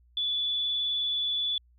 sine tone with vibrato, 3452 Hz, A7, 34 cents flat, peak -26 dBFS, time 0.17-1.58 s, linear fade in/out 2 ms, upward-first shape sine, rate 19 Hz, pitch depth 10 cents each way, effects added 60 Hz sine -58 dBFS peak until 1.78 s

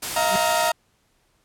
white noise, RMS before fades -28 dBFS, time 0.02-0.7 s, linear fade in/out 10 ms
35% pulse chord, Eb suspended second, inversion none, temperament equal with one note detuned, 638.3 / 698.5 / 932.3 Hz, Eb5 / F5 / Bb5, +44 / 0 / 0 cents, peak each -22 dBFS, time 0.16-0.72 s, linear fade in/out 5 ms
35% pulse tone with exponential growth, 192.1 Hz, G3, 35 cents flat, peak -20 dBFS, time 0.24-0.36 s, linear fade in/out 0 ms, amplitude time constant 26 ms
effects pink hiss -65 dBFS RMS until 1.44 s + low-pass 12000 Hz 12 dB/octave

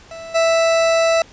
40% pulse tone with level steps, 659.3 Hz, E5, in tune, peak -30 / -12 dBFS, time 0.11-1.22 s, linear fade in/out 2 ms, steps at 0.34 s, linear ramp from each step 20 ms, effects pink hiss -45 dBFS RMS until 1.32 s + resampled to 16000 Hz

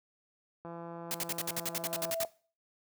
click train, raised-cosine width 1 ms, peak -31 dBFS, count 246, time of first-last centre 0.65-2.1 s, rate 169 Hz
sine tone with exponential growth, 659.3 Hz, E5, in tune, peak -29 dBFS, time 0.91-2.25 s, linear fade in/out 1 ms, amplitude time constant 290 ms
white noise bursts, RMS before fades -34 dBFS, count 13, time 1.11-2.235 s, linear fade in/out 0 ms, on 33 ms, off 58 ms
effects noise-tail reverb RT60 0.4 s tail -21 dB re dry + high-pass 60 Hz 12 dB/octave

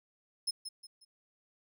30% pulse tone with echo, 5180 Hz, E8, 31 cents flat, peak -26 dBFS, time 0.47-0.51 s, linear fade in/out 10 ms, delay 180 ms, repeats 3, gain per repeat -9 dB, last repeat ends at 1.05 s, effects none

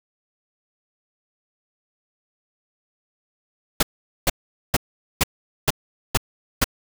pink noise bursts, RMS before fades -17 dBFS, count 7, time 3.8-6.643 s, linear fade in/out 5 ms, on 29 ms, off 440 ms, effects none

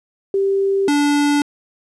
sine / square tone pair in turn, 392 / 290 Hz, G4 / D4, 0 / -22 cents, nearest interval perfect fourth, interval 522 cents, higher first, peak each -14 dBFS, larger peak neither, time 0.34-0.88 / 0.88-1.42 s, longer neither, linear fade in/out 2 ms, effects resampled to 24000 Hz + 9-bit

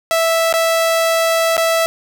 sawtooth tone with dropouts, 658 Hz, E5, 3 cents flat, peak -9 dBFS, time 0.11-1.86 s, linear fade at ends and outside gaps 0 ms, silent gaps 0.527-0.539 / 1.568-1.578 s, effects none

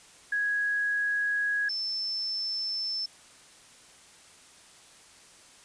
sine tone pair in turn, 1661.2 / 5297 Hz, G#6 / E8, 0 / +8 cents, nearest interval octave + minor sixth, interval 2008 cents, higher second, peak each -25 / -29 dBFS, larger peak first, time 0.32-1.69 / 1.69-3.06 s, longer neither, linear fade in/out 5 ms, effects white hiss -54 dBFS RMS until 5.64 s + resampled to 22050 Hz

